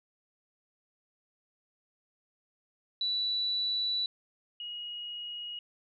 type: tone pair in turn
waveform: sine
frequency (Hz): 3951 / 2891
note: B7 / F#7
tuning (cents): 0 / -41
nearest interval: perfect fourth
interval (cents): 541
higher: first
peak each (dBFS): -28 / -37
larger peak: first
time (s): 3.01-4.06 / 4.6-5.59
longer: first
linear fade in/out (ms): 2
effects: none